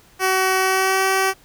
10% pulse tone with pitch glide, 377.2 to 383.1 Hz, F#4 to G4, +33 to -40 cents, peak -8 dBFS, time 0.19-1.34 s, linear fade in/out 50 ms, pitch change +27 cents, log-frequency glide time 0.58-1.05 s, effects pink hiss -52 dBFS RMS until 1.44 s

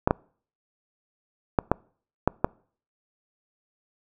clicks, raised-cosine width 1 ms, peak -5 dBFS, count 6, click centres 0.075 / 0.109 / 1.588 / 1.716 / 2.276 / 2.445 s, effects noise-tail reverb RT60 0.5 s tail -26 dB re dry

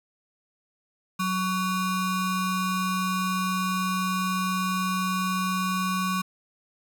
square ring-modulated tone, 653 Hz, E5, 17 cents flat, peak -22 dBFS, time 1.19-6.22 s, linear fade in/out 10 ms, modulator 468 Hz, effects 9-bit

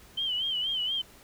sine tone with vibrato, 3073 Hz, G7, 35 cents flat, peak -27 dBFS, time 0.17-1.02 s, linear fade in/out 10 ms, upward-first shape sine, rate 4.2 Hz, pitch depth 86 cents each way, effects pink hiss -54 dBFS RMS until 1.23 s

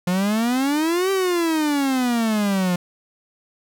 45% pulse exponential two-way sweep, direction up then down, 175.2 to 392 to 175.2 Hz, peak -18 dBFS, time 0.07-2.76 s, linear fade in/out 5 ms, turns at 1.11 s, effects none

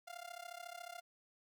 sawtooth tone with amplitude modulation, 698.5 Hz, F5, in tune, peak -40 dBFS, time 0.07-1.01 s, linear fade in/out 10 ms, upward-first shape sine, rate 34 Hz, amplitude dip 90%, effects none

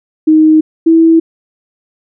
sine tone pair in turn, 312.5 / 327 Hz, D#4 / E4, +8 / -14 cents, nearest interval minor second, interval 78 cents, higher second, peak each -3 dBFS, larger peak neither, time 0.27-0.61 / 0.86-1.2 s, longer neither, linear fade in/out 10 ms, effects none

